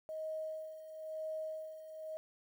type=tone with tremolo; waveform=sine; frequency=629 Hz; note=D#5; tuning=19 cents sharp; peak=-37 dBFS; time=0.09-2.17 s; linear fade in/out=0 ms; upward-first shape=sine; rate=1 Hz; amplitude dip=70%; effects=11-bit